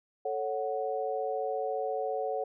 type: chord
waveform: sine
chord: F# minor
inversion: first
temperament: equal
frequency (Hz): 440 / 554.4 / 740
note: A4 / C#5 / F#5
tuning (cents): 0 / 0 / 0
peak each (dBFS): -34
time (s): 0.25-2.44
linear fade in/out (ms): 5
effects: none